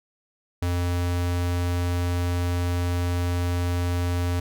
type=tone; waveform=square; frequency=88 Hz; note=F2; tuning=14 cents sharp; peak=-23 dBFS; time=0.62-4.4 s; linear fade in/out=5 ms; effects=none

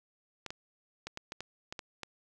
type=clicks; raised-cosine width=0.2 ms; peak=-22 dBFS; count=9; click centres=0.463 / 0.505 / 1.07 / 1.174 / 1.321 / 1.406 / 1.725 / 1.792 / 2.033 s; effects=none

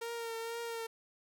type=tone with vibrato; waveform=sawtooth; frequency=461.1 Hz; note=A#4; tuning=19 cents flat; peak=-34 dBFS; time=0.01-0.87 s; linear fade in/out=10 ms; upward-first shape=triangle; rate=2.1 Hz; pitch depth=32 cents each way; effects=none

